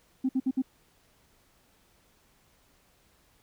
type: tone bursts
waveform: sine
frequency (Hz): 261.6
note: C4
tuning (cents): 0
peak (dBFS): -22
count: 4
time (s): 0.24-0.621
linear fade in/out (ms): 10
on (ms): 51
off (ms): 59
effects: tanh soft clip ceiling -19 dBFS + pink hiss -65 dBFS RMS until 3.42 s